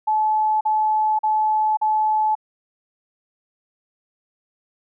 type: tone bursts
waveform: sine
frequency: 862 Hz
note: A5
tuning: 36 cents flat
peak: -16 dBFS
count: 4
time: 0.07-2.353 s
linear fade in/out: 10 ms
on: 540 ms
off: 41 ms
effects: none